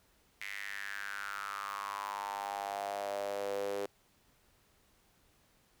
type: tone with high-pass filter sweep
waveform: sawtooth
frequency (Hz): 100.3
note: G2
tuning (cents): +40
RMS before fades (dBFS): -39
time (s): 0.41-3.86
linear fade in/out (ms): 5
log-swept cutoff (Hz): 2100 to 440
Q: 6.1
effects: pink hiss -69 dBFS RMS until 5.8 s